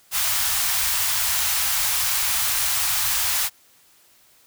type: band-stop noise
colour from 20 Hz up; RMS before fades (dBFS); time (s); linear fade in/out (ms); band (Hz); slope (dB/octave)
white; -22; 0.11-3.5; 50; 110 to 770; 24
effects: white hiss -56 dBFS RMS until 4.46 s